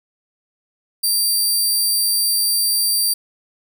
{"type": "tone", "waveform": "15% pulse", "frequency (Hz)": 4699, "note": "D8", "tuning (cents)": 0, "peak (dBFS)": -9, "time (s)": [1.03, 3.14], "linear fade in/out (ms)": 10, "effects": []}